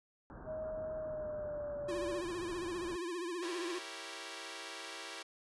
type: low-pass noise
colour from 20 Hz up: pink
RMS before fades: -50 dBFS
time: 0.3-2.96 s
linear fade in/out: 0 ms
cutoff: 1600 Hz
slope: 96 dB/octave
type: tone with pitch glide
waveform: sine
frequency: 627 to 581.6 Hz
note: D#5 to D5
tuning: +13 to -17 cents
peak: -38 dBFS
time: 0.45-2.23 s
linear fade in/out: 50 ms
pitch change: -130 cents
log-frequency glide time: 0.98-1.77 s
type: tone with vibrato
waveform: square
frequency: 348.7 Hz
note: F4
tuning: 3 cents flat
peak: -38 dBFS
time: 1.88-3.79 s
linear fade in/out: 10 ms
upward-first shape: triangle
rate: 15 Hz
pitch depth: 110 cents each way
type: chord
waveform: 5% pulse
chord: E diminished seventh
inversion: none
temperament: equal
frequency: 329.6 / 392 / 466.2 / 554.4 Hz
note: E4 / G4 / Bb4 / Db5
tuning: 0 / 0 / 0 / 0 cents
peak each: -38 dBFS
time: 3.42-5.23 s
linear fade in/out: 10 ms
effects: resampled to 24000 Hz